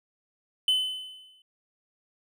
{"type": "tone with exponential decay", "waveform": "triangle", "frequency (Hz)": 3031, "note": "F#7", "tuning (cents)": 41, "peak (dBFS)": -17, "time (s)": [0.68, 1.42], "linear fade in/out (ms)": 2, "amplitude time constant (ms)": 160, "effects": []}